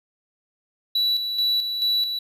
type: tone with tremolo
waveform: triangle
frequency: 3939 Hz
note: B7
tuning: 5 cents flat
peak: -17 dBFS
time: 0.95-2.19 s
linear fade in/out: 5 ms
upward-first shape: square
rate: 2.3 Hz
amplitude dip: 50%
effects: none